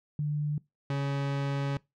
sine / 40% pulse tone pair in turn, 148.4 / 139.72 Hz, D3 / C#3, +18 / +14 cents, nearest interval minor second, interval 104 cents, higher first, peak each -27 dBFS, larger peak neither, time 0.19-0.58 / 0.9-1.77 s, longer second, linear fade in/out 2 ms, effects noise-tail reverb RT60 0.2 s tail -22 dB re dry + low-pass 4000 Hz 12 dB/octave

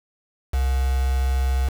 sine tone with quantisation, 65.41 Hz, C2, in tune, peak -18 dBFS, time 0.53-1.69 s, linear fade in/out 10 ms, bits 5, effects none

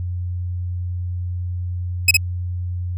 sawtooth tone with echo, 2552 Hz, D#7, 43 cents sharp, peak -5 dBFS, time 2.08-2.11 s, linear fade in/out 5 ms, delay 60 ms, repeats 1, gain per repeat -2 dB, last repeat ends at 2.17 s, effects added 89 Hz sine -22 dBFS peak until 2.97 s

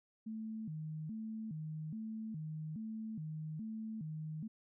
sine tone with vibrato, 185 Hz, F#3, in tune, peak -40 dBFS, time 0.26-4.48 s, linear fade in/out 10 ms, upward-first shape square, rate 1.2 Hz, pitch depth 300 cents each way, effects none

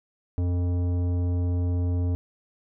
triangle tone with tanh clipping, 88.4 Hz, F2, 22 cents sharp, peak -24 dBFS, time 0.38-2.15 s, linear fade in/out 0 ms, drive 17 dB, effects none

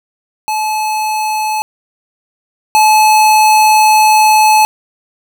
square tone pair in turn, 861 / 861 Hz, A5 / A5, -38 / -38 cents, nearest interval unison, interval 0 cents, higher neither, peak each -14 / -6 dBFS, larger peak second, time 0.48-1.62 / 2.75-4.65 s, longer second, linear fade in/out 0 ms, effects none

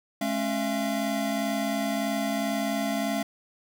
square tone cluster, 212 / 273.9 / 679 Hz, G#3 / C#4 / F5, +36 / -21 / -49 cents, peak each -31 dBFS, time 0.21-3.23 s, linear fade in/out 5 ms, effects none

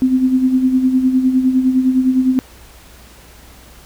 sine tone with tremolo, 258.3 Hz, C4, 22 cents flat, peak -8 dBFS, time 0.02-2.39 s, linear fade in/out 0 ms, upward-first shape sine, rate 9.8 Hz, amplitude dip 60%, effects added 60 Hz sine -43 dBFS peak until 3.85 s + pink hiss -43 dBFS RMS until 3.85 s

